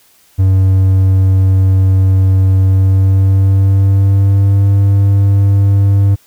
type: tone with pitch glide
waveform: triangle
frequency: 95.1 to 99.25 Hz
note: F#2 to G2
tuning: +48 to +22 cents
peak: -4 dBFS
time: 0.38-6.16 s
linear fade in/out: 20 ms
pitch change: +74 cents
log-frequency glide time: 2.62-4.69 s
effects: white hiss -49 dBFS RMS until 6.26 s